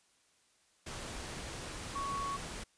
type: tone in noise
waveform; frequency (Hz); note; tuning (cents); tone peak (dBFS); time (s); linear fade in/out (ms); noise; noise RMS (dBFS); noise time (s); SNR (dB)
sine; 1114; C#6; +8; -35; 1.95-2.37; 10; pink; -43; 0.86-2.64; +5
effects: white hiss -70 dBFS RMS until 2.77 s + resampled to 22050 Hz